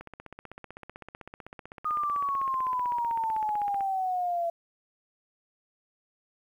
click train, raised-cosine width 0.5 ms, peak -27 dBFS, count 61, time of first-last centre 0.01-3.807 s, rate 15.8 Hz
sine exponential sweep, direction down, 1237 to 673 Hz, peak -26 dBFS, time 1.85-4.5 s, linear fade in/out 5 ms
effects 10-bit

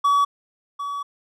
triangle tone pair in turn, 1137 / 1137 Hz, C#6 / C#6, +44 / +44 cents, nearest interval unison, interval 0 cents, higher neither, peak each -13 / -24 dBFS, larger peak first, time 0.04-0.25 / 0.79-1.03 s, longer second, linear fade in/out 10 ms, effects none

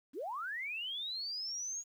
sine linear sweep, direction up, 225.2 to 6740 Hz, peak -37 dBFS, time 0.13-1.84 s, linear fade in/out 50 ms, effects 11-bit

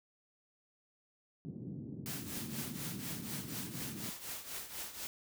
pink band-pass noise, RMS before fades -45 dBFS, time 1.45-4.1 s, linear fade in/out 0 ms, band 120 to 300 Hz, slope 24 dB/octave
white noise with tremolo, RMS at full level -41 dBFS, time 2.06-5.07 s, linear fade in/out 0 ms, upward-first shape triangle, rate 4.1 Hz, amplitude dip 75%
effects none

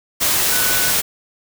sine tone in noise, 1489 Hz, F#6, 11 cents sharp, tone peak -24 dBFS, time 0.51-0.92 s, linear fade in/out 20 ms, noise white, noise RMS -17 dBFS, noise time 0.2-1.02 s, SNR -10 dB, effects none

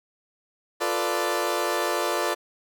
20% pulse chord, B half-diminished seventh, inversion second, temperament equal, 349.2 / 440 / 493.9 / 587.3 Hz, F4 / A4 / B4 / D5, 0 / 0 / 0 / 0 cents, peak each -24 / -25 / -26 / -23 dBFS, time 0.8-2.35 s, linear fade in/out 20 ms, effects none

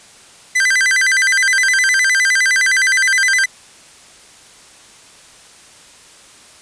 45% pulse tone with vibrato, 1778 Hz, A6, 18 cents sharp, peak -11 dBFS, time 0.55-3.46 s, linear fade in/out 10 ms, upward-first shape square, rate 9.7 Hz, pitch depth 210 cents each way, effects white hiss -43 dBFS RMS until 6.61 s + resampled to 22050 Hz

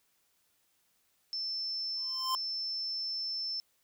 sine tone, 5310 Hz, E8, 12 cents sharp, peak -33 dBFS, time 1.33-3.6 s, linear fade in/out 0 ms
square tone with exponential growth, 1040 Hz, C6, 11 cents flat, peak -28 dBFS, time 1.97-2.35 s, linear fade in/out 1 ms, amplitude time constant 82 ms
effects white hiss -73 dBFS RMS until 3.83 s

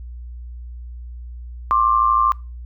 sine tone pair together, 1062.1 / 1174.7 Hz, C6 / D6, +26 / 0 cents, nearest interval major second, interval 174 cents, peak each -16 dBFS, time 1.71-2.32 s, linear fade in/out 0 ms, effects noise-tail reverb RT60 0.3 s tail -25 dB re dry + added 60 Hz sine -31 dBFS peak until 2.65 s

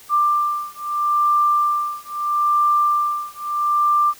sine beating tone pair, 1185 / 1185.77 Hz, D6 / D6, +15 / +16 cents, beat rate 0.77 Hz, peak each -19 dBFS, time 0.09-4.14 s, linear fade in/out 50 ms, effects white hiss -45 dBFS RMS until 4.19 s

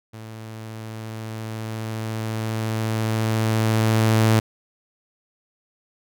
sawtooth tone with level ramp, 110.7 Hz, A2, 11 cents sharp, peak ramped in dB -32 to -10 dBFS, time 0.13-4.4 s, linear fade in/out 10 ms, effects none

